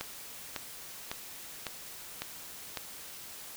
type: click train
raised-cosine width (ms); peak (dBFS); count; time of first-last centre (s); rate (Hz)
0.2; -17; 6; 0.01-2.772; 1.81
effects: white hiss -46 dBFS RMS until 3.56 s